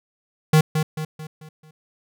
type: tone with echo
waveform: square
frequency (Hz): 155.56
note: D#3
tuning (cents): 0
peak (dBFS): -12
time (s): 0.53-0.61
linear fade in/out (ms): 5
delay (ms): 220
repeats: 5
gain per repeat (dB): -7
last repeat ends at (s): 1.71
effects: none